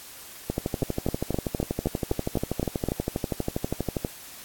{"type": "two click trains", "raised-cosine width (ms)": 2, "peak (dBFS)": [-11, -12], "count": [9, 45], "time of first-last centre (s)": [[0.83, 2.887], [0.5, 4.048]], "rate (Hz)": [3.89, 12.4], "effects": ["white hiss -44 dBFS RMS until 4.44 s", "AAC 64 kbps"]}